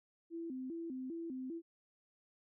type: tone with vibrato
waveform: sine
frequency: 293.7 Hz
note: D4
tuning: in tune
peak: -40 dBFS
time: 0.3-1.62 s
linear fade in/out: 50 ms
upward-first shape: square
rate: 2.5 Hz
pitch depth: 220 cents each way
effects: none